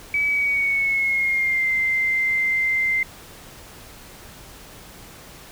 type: tone with pitch glide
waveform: sine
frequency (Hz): 2286 to 2084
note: D7 to C7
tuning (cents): -47 to -7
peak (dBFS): -18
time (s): 0.14-3.03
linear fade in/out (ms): 2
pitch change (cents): -160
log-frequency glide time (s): 0.27-1.69
effects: pink hiss -43 dBFS RMS until 5.51 s